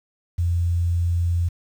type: tone with quantisation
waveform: sine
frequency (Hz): 86.1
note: F2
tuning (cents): -24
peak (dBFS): -18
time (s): 0.38-1.49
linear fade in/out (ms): 10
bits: 8
effects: none